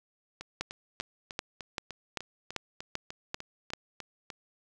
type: two click trains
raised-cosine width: 0.2 ms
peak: -15 / -23 dBFS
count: 9 / 14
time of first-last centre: 0.61-3.735 / 0.41-4.302 s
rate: 2.56 / 3.34 Hz
effects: none